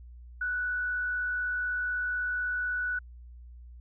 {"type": "tone with frequency modulation", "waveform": "sine", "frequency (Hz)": 1480, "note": "F#6", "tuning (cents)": 0, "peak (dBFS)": -28, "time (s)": [0.41, 2.99], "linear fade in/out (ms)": 5, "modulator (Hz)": 56, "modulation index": 0.3, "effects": ["added 60 Hz sine -45 dBFS peak until 3.8 s"]}